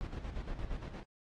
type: noise with tremolo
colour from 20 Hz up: brown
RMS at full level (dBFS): -39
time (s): 0.01-1.03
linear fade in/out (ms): 0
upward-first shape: square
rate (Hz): 8.6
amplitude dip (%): 55
effects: low-pass 5000 Hz 12 dB/octave + AAC 32 kbps